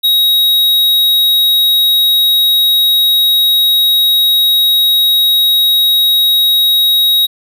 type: tone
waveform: square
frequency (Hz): 3800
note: A#7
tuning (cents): +33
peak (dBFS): -8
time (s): 0.03-7.27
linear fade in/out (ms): 20
effects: none